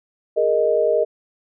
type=chord; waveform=sine; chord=Ab suspended second; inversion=none; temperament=equal; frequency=415.3 / 466.2 / 622.3 Hz; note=Ab4 / Bb4 / Eb5; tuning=0 / 0 / 0 cents; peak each=-22 / -19 / -18 dBFS; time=0.36-1.05 s; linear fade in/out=20 ms; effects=none